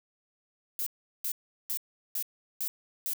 violet noise bursts, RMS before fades -32 dBFS, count 6, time 0.79-3.134 s, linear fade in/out 0 ms, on 74 ms, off 380 ms, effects none

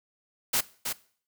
white noise with echo, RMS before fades -25 dBFS, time 0.53-0.61 s, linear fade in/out 10 ms, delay 320 ms, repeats 1, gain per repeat -6 dB, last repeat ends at 0.93 s, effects noise-tail reverb RT60 0.5 s tail -20 dB re dry

